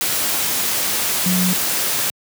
sine tone in noise, 182.7 Hz, F#3, 22 cents flat, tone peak -16 dBFS, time 1.26-1.53 s, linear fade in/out 0 ms, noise white, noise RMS -20 dBFS, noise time 0.01-2.1 s, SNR +1 dB, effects high-pass 100 Hz 12 dB/octave

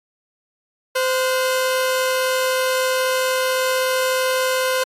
sawtooth tone pair together, 516.6 / 1446 Hz, C5 / F#6, -22 / -40 cents, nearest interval octave + tritone, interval 1782 cents, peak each -14 / -23 dBFS, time 0.95-4.84 s, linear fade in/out 10 ms, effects AAC 48 kbps

